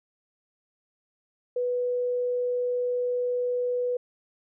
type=tone; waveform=sine; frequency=492.7 Hz; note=B4; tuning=4 cents flat; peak=-24 dBFS; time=1.56-3.97 s; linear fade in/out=5 ms; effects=none